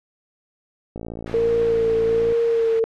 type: click train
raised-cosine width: 2 ms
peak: -19 dBFS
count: 78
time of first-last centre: 0.96-2.323 s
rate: 56.5 Hz
type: noise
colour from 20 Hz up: white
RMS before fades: -31 dBFS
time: 1.26-2.8 s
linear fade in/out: 10 ms
type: tone with vibrato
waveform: sine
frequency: 458 Hz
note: A#4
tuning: 31 cents flat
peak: -16 dBFS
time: 1.34-2.84 s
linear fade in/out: 0 ms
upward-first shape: sine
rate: 1.2 Hz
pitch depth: 26 cents each way
effects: low-pass 2000 Hz 12 dB/octave